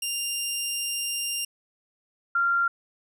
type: tone pair in turn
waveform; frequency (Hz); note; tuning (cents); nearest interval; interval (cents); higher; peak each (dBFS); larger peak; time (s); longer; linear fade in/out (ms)
15% pulse / sine; 2794 / 1385.7; F7 / F6; 0 / -14; octave; 1214; first; -20; neither; 0.02-1.45 / 2.35-2.68; first; 5
effects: none